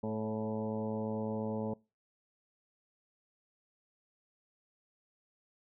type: harmonic tone with a mistuned harmonic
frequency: 108.7 Hz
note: A2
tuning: 21 cents flat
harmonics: 1 / 2 / 3 / 4 / 5 / 6 / 7 / 8 / 9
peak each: -42 / -36 / -49 / -40 / -41 / -49 / -52 / -47 / -53 dBFS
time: 0.03-1.74 s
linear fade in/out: 5 ms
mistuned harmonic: 5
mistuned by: +18 cents
effects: noise-tail reverb RT60 0.3 s tail -25 dB re dry